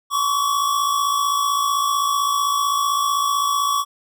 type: tone pair together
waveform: square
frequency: 1083 / 1138.7 Hz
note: C#6 / C#6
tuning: -41 / +46 cents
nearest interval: minor second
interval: 87 cents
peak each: -26 / -19 dBFS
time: 0.1-3.85 s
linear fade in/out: 50 ms
effects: none